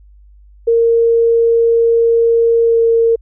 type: tone with pitch glide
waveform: sine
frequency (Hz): 462.1 to 458.9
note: A#4 to A#4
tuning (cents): -15 to -27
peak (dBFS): -8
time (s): 0.67-3.16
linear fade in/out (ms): 10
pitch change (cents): -12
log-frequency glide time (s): 2.64-2.78
effects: added 50 Hz sine -40 dBFS peak until 3.21 s